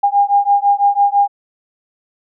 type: beating tone pair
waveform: sine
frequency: 805 / 811 Hz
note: G5 / G#5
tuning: +46 / -41 cents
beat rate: 6 Hz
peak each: -13 dBFS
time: 0.03-1.28 s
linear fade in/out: 10 ms
effects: none